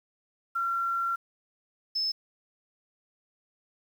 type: tone pair in turn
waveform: sine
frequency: 1367 / 5233 Hz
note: F6 / E8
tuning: -37 / -14 cents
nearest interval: octave + major seventh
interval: 2323 cents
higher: second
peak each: -26 dBFS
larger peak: neither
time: 0.55-1.16 / 1.95-2.12 s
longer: first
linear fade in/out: 10 ms
effects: 9-bit